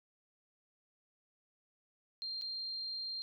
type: tone with dropouts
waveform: sine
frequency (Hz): 4186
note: C8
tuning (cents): 0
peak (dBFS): -38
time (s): 2.22-3.22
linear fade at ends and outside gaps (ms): 0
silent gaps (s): 2.413-2.42
effects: none